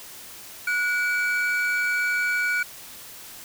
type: tone pair together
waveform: triangle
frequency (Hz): 1460 / 2299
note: F#6 / D7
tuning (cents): -24 / -37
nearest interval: minor sixth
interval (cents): 787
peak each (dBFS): -21 / -25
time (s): 0.67-2.63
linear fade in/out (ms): 5
effects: white hiss -42 dBFS RMS until 3.44 s